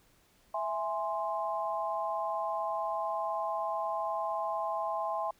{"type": "chord", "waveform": "sine", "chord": "E augmented", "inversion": "none", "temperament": "equal", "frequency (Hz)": [659.3, 830.6, 1046.5], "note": ["E5", "G#5", "B#5"], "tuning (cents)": [0, 0, 0], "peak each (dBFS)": [-35, -35, -35], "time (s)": [0.54, 5.31], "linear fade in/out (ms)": 5, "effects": ["pink hiss -66 dBFS RMS until 5.39 s"]}